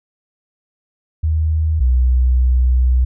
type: tone pair in turn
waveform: sine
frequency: 78.7 / 62.77 Hz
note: D#2 / B1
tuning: +20 / +29 cents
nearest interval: major third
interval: 391 cents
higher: first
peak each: -13 / -10 dBFS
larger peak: second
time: 1.23-1.8 / 1.8-3.05 s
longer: second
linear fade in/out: 10 ms
effects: none